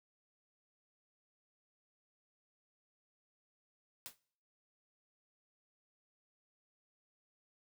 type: noise with exponential decay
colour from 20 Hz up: white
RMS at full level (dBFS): -43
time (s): 4.06-4.18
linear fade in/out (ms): 0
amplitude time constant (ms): 24
effects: noise-tail reverb RT60 0.6 s tail -23 dB re dry